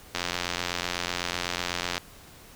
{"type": "click train", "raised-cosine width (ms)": 0.2, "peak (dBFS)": -10, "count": 162, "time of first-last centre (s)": [0.15, 1.98], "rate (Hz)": 88, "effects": ["pink hiss -50 dBFS RMS until 2.55 s"]}